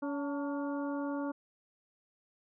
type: harmonic tone with a mistuned harmonic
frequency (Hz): 283.2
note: C#4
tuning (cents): +37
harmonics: 1 / 2 / 3 / 4 / 5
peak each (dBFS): -34 / -40 / -44 / -46 / -48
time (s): 0.02-1.32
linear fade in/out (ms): 10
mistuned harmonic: 3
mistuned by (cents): +75
effects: none